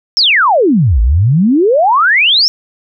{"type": "exponential two-way sweep", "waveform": "sine", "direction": "down then up", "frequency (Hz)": [5588, 52.1, 5588], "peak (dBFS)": -6, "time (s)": [0.17, 2.48], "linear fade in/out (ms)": 0, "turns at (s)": 1.01, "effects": []}